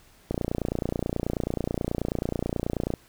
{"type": "click train", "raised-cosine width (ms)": 2, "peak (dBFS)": -13, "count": 78, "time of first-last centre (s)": [0.31, 2.938], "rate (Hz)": 29.3, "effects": ["pink hiss -57 dBFS RMS until 3.08 s"]}